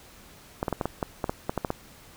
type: clicks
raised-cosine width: 1 ms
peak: -12 dBFS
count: 12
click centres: 0.629 / 0.682 / 0.727 / 0.812 / 0.856 / 1.028 / 1.242 / 1.295 / 1.495 / 1.577 / 1.648 / 1.704 s
effects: pink hiss -51 dBFS RMS until 2.16 s